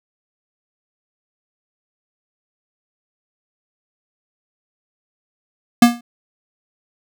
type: tone with exponential decay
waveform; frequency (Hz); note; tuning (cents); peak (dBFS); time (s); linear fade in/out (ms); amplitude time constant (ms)
square; 238.3; A#3; +38; -3; 5.82-6.01; 5; 40
effects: none